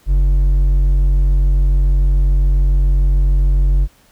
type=tone with hard clipping; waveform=triangle; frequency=46.49 Hz; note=F#1; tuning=9 cents sharp; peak=-11 dBFS; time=0.06-3.88 s; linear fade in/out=50 ms; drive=8 dB; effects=pink hiss -52 dBFS RMS until 4.11 s